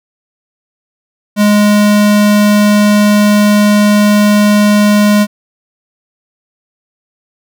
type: tone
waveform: square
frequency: 207.7 Hz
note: G#3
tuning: in tune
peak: -6 dBFS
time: 1.36-5.27 s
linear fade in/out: 50 ms
effects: none